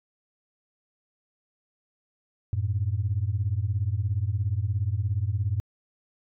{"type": "beating tone pair", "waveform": "sine", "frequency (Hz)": [92.5, 109.5], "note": ["F#2", "A2"], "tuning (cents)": [0, -8], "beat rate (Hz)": 17, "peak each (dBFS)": -26, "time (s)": [2.53, 5.6], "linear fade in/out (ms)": 0, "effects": ["tanh soft clip ceiling -16 dBFS"]}